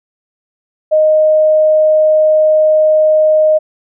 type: tone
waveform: sine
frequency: 620 Hz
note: D#5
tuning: 6 cents flat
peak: -6 dBFS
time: 0.91-3.59 s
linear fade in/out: 20 ms
effects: none